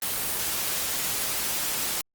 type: noise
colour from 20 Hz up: white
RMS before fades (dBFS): -28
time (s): 0.02-2.01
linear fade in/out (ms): 2
effects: Opus 24 kbps